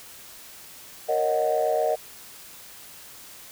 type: chord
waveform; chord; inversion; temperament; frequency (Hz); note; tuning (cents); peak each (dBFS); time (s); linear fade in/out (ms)
sine; D# minor seventh; second; equal; 466.2 / 554.4 / 622.3 / 740; A#4 / C#5 / D#5 / F#5; 0 / 0 / 0 / 0; -26 / -29 / -23 / -26; 1.08-1.96; 20
effects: tanh soft clip ceiling -13 dBFS + white hiss -45 dBFS RMS until 3.51 s